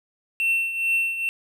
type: tone with tremolo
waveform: triangle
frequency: 2700 Hz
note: E7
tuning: 41 cents sharp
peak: -16 dBFS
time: 0.4-1.29 s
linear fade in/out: 0 ms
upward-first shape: triangle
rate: 2.3 Hz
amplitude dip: 70%
effects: none